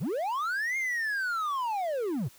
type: linear two-way sweep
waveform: triangle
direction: up then down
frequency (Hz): 98 to 2146 to 98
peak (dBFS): -26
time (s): 0-2.29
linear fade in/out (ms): 20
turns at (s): 0.77
effects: white hiss -56 dBFS RMS until 2.38 s